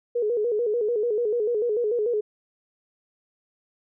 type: tone with vibrato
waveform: sine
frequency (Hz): 450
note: A4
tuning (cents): +39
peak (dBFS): -21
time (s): 0.15-2.21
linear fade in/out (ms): 10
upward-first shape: square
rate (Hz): 6.8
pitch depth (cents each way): 110
effects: none